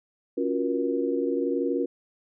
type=chord; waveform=sine; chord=Gb major seventh; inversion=second; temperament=equal with one note detuned; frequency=277.2 / 349.2 / 370 / 475.7 Hz; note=Db4 / F4 / Gb4 / Bb4; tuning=0 / 0 / 0 / +35 cents; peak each=-28 / -29 / -32 / -28 dBFS; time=0.37-1.86 s; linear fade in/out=10 ms; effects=none